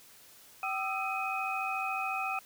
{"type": "tone cluster", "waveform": "sine", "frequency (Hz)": [767, 1228, 1322, 2516], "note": ["G5", "D#6", "E6", "D#7"], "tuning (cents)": [-38, -23, 5, 19], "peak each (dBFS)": [-35, -39, -38, -35], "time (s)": [0.63, 2.39], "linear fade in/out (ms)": 2, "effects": ["white hiss -56 dBFS RMS until 2.45 s"]}